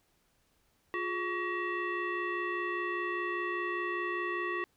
sine tone with frequency modulation, 1127 Hz, C#6, 28 cents sharp, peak -31 dBFS, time 0.94-4.64 s, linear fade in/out 0 ms, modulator 773 Hz, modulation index 1.5, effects pink hiss -72 dBFS RMS until 4.76 s

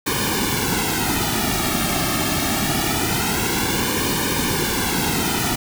pink noise with flanger, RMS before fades -21 dBFS, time 0.06-5.56 s, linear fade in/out 10 ms, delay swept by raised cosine 1.5 to 2.04 ms, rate 0.24 Hz, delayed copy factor -0.85, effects none

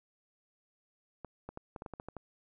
clicks, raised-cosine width 1 ms, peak -28 dBFS, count 10, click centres 1.247 / 1.49 / 1.574 / 1.762 / 1.821 / 1.862 / 1.937 / 1.999 / 2.086 / 2.167 s, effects none

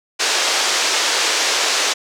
white band-pass noise, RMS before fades -18 dBFS, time 0.19-1.94 s, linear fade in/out 20 ms, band 360 to 6600 Hz, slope 24 dB/octave, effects none

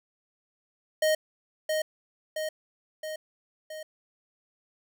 square tone with echo, 622.3 Hz, D#5, in tune, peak -22 dBFS, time 1.02-1.15 s, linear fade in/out 5 ms, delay 670 ms, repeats 4, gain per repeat -4 dB, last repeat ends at 3.83 s, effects none

